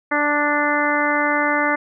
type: harmonic tone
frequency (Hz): 293.7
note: D4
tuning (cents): 0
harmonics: 1 / 2 / 3 / 4 / 5 / 6 / 7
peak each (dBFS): -24 / -24 / -24 / -24 / -24 / -24 / -24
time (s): 0.11-1.76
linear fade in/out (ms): 10
effects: none